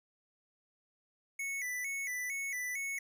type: tone with vibrato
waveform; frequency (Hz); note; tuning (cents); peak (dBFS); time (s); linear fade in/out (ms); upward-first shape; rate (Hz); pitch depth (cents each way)
square; 2093; C7; 0; -36; 1.39-2.99; 5; square; 2.2; 91
effects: none